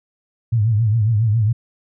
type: tone with vibrato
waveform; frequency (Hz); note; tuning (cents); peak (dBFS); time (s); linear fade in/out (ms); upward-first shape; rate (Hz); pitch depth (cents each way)
sine; 110; A2; 0; -13; 0.52-1.53; 10; triangle; 7.3; 150
effects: none